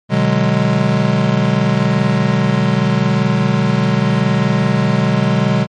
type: chord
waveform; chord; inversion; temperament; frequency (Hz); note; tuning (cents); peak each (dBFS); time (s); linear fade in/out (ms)
square; G# half-diminished seventh; first; just; 124.59 / 149.51 / 186.89 / 207.7; B2 / D3 / F#3 / G#3; +16 / +31 / +18 / 0; -18; 0.09-5.67; 50
effects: low-pass 4000 Hz 12 dB/octave + MP3 48 kbps